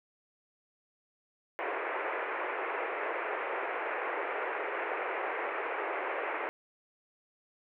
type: band-pass noise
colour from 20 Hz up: pink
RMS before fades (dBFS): -35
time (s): 1.59-6.49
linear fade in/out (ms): 0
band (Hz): 370 to 2400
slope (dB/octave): 48
effects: none